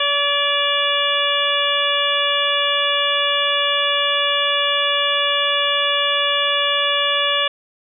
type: harmonic tone with a mistuned harmonic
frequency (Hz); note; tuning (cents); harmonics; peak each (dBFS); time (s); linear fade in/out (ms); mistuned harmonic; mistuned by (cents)
573; D5; -43; 1 / 2 / 3 / 4 / 5 / 6; -24 / -23 / -25 / -26 / -21 / -21; 0-7.48; 5; 4; +46
effects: none